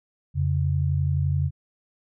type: tone pair together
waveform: sine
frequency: 87.64 / 139.4 Hz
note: F2 / C#3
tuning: +7 / +10 cents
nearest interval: minor sixth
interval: 803 cents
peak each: -23 dBFS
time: 0.34-1.51 s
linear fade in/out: 50 ms
effects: none